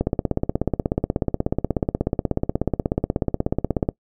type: click train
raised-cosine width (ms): 2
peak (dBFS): -6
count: 65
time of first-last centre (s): 0.01-3.889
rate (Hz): 16.5
effects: noise-tail reverb RT60 0.1 s tail -22 dB re dry